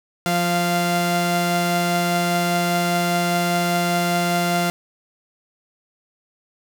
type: tone pair together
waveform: sawtooth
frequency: 174.8 / 694.2 Hz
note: F3 / F5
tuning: +2 / -11 cents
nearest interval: 2 octaves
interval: 2387 cents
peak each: -17 dBFS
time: 0.26-4.7 s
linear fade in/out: 0 ms
effects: none